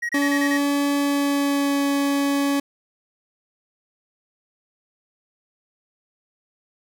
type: tone bursts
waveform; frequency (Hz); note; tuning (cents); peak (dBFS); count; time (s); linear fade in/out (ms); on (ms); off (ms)
triangle; 1895; A#6; +28; -21; 6; 0.02-0.577; 10; 72; 25
type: tone with pitch glide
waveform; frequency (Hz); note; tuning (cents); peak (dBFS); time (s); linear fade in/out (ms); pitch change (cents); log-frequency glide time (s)
40% pulse; 284.4 to 281.1; C#4 to C#4; +45 to +24; -18; 0.14-2.6; 5; -21; 0.96-1.82
effects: none